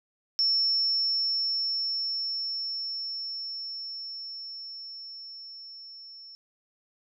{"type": "tone with level ramp", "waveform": "sine", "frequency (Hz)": 5400, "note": "E8", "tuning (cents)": 41, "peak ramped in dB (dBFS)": [-21, -44], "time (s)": [0.39, 6.35], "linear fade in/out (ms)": 0, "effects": []}